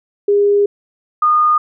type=tone pair in turn; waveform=sine; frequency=406.9 / 1223.9 Hz; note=G#4 / D#6; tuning=-35 / -29 cents; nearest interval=octave + perfect fifth; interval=1906 cents; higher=second; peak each=-9 dBFS; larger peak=neither; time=0.28-0.66 / 1.22-1.58 s; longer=first; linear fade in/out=5 ms; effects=none